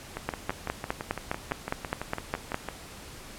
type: two click trains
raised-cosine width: 0.5 ms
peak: -12 / -17 dBFS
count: 12 / 16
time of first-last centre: 0.29-2.544 / 0.17-2.687 s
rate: 4.88 / 5.96 Hz
effects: pink hiss -45 dBFS RMS until 3.38 s + low-pass 12000 Hz 12 dB/octave